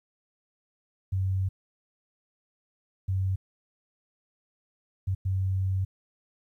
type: tone bursts at uneven times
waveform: sine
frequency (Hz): 95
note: F#2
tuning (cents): +46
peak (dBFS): -24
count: 4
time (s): 1.12-1.49 / 3.08-3.36 / 5.07-5.15 / 5.25-5.85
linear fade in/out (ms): 10
effects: 11-bit